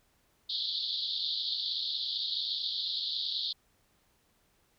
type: band-pass noise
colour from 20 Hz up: pink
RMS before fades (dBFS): -34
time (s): 0.49-3.53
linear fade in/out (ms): 10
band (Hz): 3400 to 4600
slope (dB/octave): 96
effects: pink hiss -70 dBFS RMS until 4.78 s